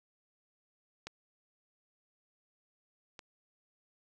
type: clicks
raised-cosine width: 0.2 ms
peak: -24 / -29 dBFS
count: 2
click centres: 1.07 / 3.192 s
effects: none